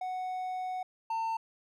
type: tone pair in turn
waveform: triangle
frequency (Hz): 740 / 900.1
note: F#5 / A5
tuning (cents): 0 / +39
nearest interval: minor third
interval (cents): 339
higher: second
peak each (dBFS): -31 / -28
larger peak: second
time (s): 0.01-0.83 / 1.1-1.37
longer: first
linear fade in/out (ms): 5
effects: none